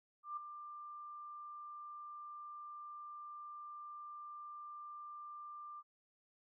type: tone with ADSR envelope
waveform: sine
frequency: 1189 Hz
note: D6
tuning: 21 cents sharp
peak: -38 dBFS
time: 0.23-5.83 s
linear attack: 140 ms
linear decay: 6 ms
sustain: -9 dB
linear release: 41 ms
effects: none